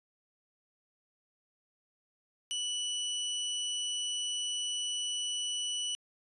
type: tone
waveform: sawtooth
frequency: 2960 Hz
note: F#7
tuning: in tune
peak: -29 dBFS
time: 2.51-5.95 s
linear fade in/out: 0 ms
effects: resampled to 24000 Hz